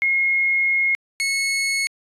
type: tone pair in turn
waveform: sine / sawtooth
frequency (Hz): 2155 / 2190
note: C#7 / C#7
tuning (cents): -49 / -22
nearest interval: unison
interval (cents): 27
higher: second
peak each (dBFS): -16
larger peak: neither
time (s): 0.02-0.95 / 1.2-1.87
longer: first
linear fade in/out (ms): 0
effects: resampled to 24000 Hz